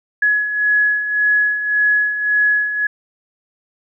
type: beating tone pair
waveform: sine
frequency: 1686 / 1687.8 Hz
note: G#6 / G#6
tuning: +26 / +27 cents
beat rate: 1.8 Hz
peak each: -21 / -14 dBFS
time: 0.22-2.87 s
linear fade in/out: 5 ms
effects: none